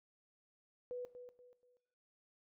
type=tone with echo; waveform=sine; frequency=493.9 Hz; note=B4; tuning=in tune; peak=-40 dBFS; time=0.91-1.05 s; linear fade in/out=0 ms; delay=240 ms; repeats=3; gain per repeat=-10 dB; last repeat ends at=1.77 s; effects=noise-tail reverb RT60 0.7 s tail -17 dB re dry